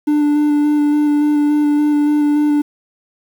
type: tone with vibrato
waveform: triangle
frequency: 295.6 Hz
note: D4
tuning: 11 cents sharp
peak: -9 dBFS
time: 0.07-2.62 s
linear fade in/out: 10 ms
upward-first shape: square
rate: 3.5 Hz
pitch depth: 11 cents each way
effects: 7-bit